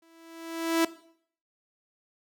sawtooth tone with exponential growth, 329.6 Hz, E4, in tune, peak -16 dBFS, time 0.02-0.85 s, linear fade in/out 5 ms, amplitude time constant 180 ms, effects noise-tail reverb RT60 0.6 s tail -17 dB re dry

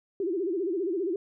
sine tone with vibrato, 362.7 Hz, F#4, 34 cents flat, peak -26 dBFS, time 0.2-1.16 s, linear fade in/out 2 ms, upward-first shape sine, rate 15 Hz, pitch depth 190 cents each way, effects none

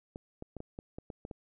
clicks, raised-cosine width 2 ms, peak -28 dBFS, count 9, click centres 0.159 / 0.424 / 0.567 / 0.604 / 0.789 / 0.985 / 1.102 / 1.251 / 1.312 s, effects none

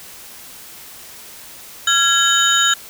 sine tone cluster, 1371 / 1657 / 3051 / 3744 / 6930 Hz, F6 / G#6 / G7 / A#7 / A8, -32 / -4 / -48 / +7 / -27 cents, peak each -18 dBFS, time 1.87-2.74 s, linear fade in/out 5 ms, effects tanh soft clip ceiling -3 dBFS + white hiss -38 dBFS RMS until 2.89 s

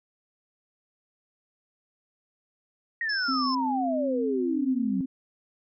sine exponential sweep, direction down, 1900 to 182.3 Hz, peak -26 dBFS, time 3.01-5.01 s, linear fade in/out 2 ms
sine tone, 5274 Hz, E8, in tune, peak -30 dBFS, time 3.09-3.55 s, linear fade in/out 5 ms
sine tone with vibrato, 261.6 Hz, C4, in tune, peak -27 dBFS, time 3.28-5.06 s, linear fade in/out 10 ms, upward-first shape triangle, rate 4.2 Hz, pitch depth 36 cents each way
effects none

